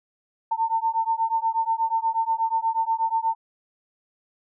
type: beating tone pair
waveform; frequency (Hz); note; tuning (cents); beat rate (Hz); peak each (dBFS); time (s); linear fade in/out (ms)
sine; 898 / 906.3; A5 / A#5; +35 / -49; 8.3; -24; 0.51-3.35; 10
effects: none